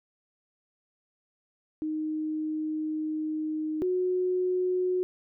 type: tone pair in turn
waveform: sine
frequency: 310.2 / 365.6 Hz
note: D#4 / F#4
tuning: -5 / -21 cents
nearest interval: minor third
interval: 284 cents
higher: second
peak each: -28 / -24 dBFS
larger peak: second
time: 1.82-3.82 / 3.82-5.03 s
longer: first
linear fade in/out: 0 ms
effects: none